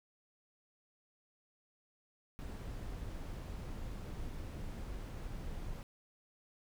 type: noise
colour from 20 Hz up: brown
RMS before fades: -43 dBFS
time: 2.39-5.83 s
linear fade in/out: 0 ms
effects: none